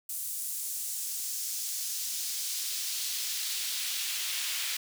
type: noise with high-pass filter sweep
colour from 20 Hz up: pink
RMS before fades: -34 dBFS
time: 0.09-4.77 s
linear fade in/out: 5 ms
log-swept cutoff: 9200 to 2600 Hz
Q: 1.1
effects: none